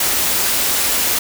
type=band-stop noise; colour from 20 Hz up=white; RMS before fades=-17 dBFS; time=0-1.19 s; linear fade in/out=5 ms; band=120 to 170 Hz; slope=96 dB/octave; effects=none